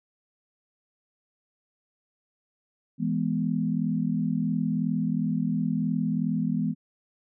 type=chord; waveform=sine; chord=E major; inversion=none; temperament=equal; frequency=164.81 / 207.7 / 246.9 Hz; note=E3 / G#3 / B3; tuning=0 / 0 / 0 cents; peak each=-28 dBFS; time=2.98-6.75 s; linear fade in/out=50 ms; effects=none